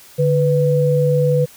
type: tone pair together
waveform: sine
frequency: 146.83 / 495.4 Hz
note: D3 / B4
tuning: 0 / +5 cents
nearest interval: octave + major sixth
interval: 2105 cents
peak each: -15 dBFS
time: 0.18-1.46 s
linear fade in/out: 20 ms
effects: white hiss -44 dBFS RMS until 1.56 s